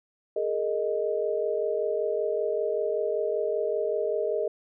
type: chord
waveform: sine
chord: Ab suspended second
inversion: none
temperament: equal with one note detuned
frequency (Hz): 415.3 / 460.5 / 622.3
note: Ab4 / Bb4 / Eb5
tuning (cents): 0 / -21 / 0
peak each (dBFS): -29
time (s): 0.36-4.48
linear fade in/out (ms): 5
effects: none